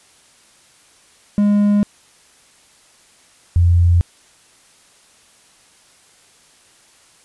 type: tone pair in turn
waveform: triangle / sine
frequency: 205.4 / 86.56 Hz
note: G#3 / F2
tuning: -19 / -15 cents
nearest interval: octave + minor third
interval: 1496 cents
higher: first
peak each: -9 dBFS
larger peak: neither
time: 1.38-1.83 / 3.56-4.01 s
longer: neither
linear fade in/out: 0 ms
effects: white hiss -51 dBFS RMS until 7.24 s + resampled to 24000 Hz